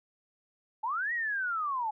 sine linear two-way sweep, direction up then down, 830 to 1938 to 830 Hz, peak -29 dBFS, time 0.83-1.91 s, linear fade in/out 10 ms, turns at 1.13 s, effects none

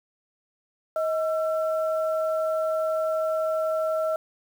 sine tone pair together, 634.3 / 1344 Hz, D#5 / E6, +33 / +33 cents, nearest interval octave + minor second, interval 1300 cents, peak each -23 / -32 dBFS, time 0.96-4.16 s, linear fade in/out 2 ms, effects 8-bit

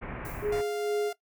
pink low-pass noise, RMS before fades -38 dBFS, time 0.01-0.62 s, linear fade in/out 20 ms, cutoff 2400 Hz, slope 48 dB/octave
violet noise with exponential decay, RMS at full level -43 dBFS, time 0.25-0.9 s, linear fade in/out 1 ms, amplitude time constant 140 ms
sine tone with tremolo, 416.9 Hz, G#4, 7 cents sharp, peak -25 dBFS, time 0.41-1.13 s, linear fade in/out 50 ms, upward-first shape sine, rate 2.2 Hz, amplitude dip 45%
sawtooth tone, 698.5 Hz, F5, in tune, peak -32 dBFS, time 0.52-1.13 s, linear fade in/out 5 ms
effects noise-tail reverb RT60 0.1 s tail -18 dB re dry

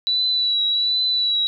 sine tone with vibrato, 3943 Hz, B7, 4 cents flat, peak -17 dBFS, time 0.07-1.47 s, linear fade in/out 0 ms, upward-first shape triangle, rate 1.3 Hz, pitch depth 36 cents each way, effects none

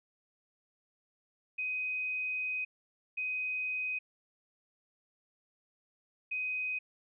sine tone bursts at uneven times, 2510 Hz, D#7, 15 cents sharp, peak -32 dBFS, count 3, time 1.58-2.65 / 3.17-3.99 / 6.31-6.79 s, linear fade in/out 10 ms, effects none

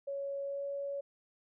sine tone with pitch glide, 557 to 561.2 Hz, C#5 to C#5, +8 to +21 cents, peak -35 dBFS, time 0.07-1.01 s, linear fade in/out 10 ms, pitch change +13 cents, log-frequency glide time 0.43-0.64 s, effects none

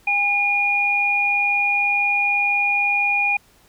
sine tone pair together, 809.9 / 2434 Hz, G#5 / D#7, -44 / -39 cents, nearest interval octave + perfect fifth, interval 1905 cents, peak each -24 / -17 dBFS, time 0.07-3.37 s, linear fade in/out 5 ms, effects pink hiss -55 dBFS RMS until 3.68 s

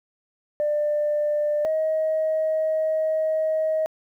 sine tone pair in turn, 595 / 630.4 Hz, D5 / D#5, +22 / +23 cents, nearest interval minor second, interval 101 cents, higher second, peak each -19 / -19 dBFS, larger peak neither, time 0.6-1.65 / 1.65-3.86 s, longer second, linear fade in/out 0 ms, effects tanh soft clip ceiling -16 dBFS + 10-bit

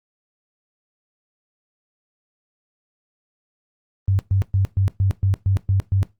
sine tone bursts, 97 Hz, G2, 18 cents flat, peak -15 dBFS, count 9, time 4.08-6.03 s, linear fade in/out 0 ms, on 110 ms, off 120 ms, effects noise-tail reverb RT60 0.2 s tail -17 dB re dry + Opus 24 kbps

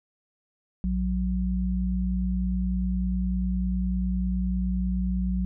sine tone pair together, 58.38 / 185 Hz, A#1 / F#3, +3 / 0 cents, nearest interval octave + minor sixth, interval 1997 cents, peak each -26 dBFS, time 0.84-5.45 s, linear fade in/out 0 ms, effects none

